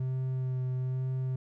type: tone with vibrato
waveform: triangle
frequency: 129.1 Hz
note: C3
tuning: 23 cents flat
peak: -27 dBFS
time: 0-1.36 s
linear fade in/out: 5 ms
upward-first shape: sine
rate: 1.1 Hz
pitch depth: 15 cents each way
effects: none